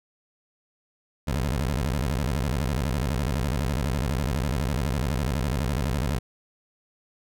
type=tone with vibrato; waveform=20% pulse; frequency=67 Hz; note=C2; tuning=42 cents sharp; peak=-19 dBFS; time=1.27-6.19 s; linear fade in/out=10 ms; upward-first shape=square; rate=12 Hz; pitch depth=230 cents each way; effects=none